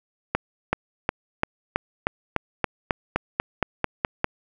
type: accelerating click train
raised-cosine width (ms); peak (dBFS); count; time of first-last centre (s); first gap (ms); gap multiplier
0.5; -5; 15; 0.35-4.244; 380; 0.95
effects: none